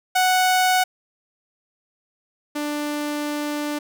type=tone pair in turn; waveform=sawtooth; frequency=740 / 295.3 Hz; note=F#5 / D4; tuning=0 / +10 cents; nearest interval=octave + major third; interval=1590 cents; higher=first; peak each=-12 / -20 dBFS; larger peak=first; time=0.15-0.84 / 2.55-3.79 s; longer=second; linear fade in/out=10 ms; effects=none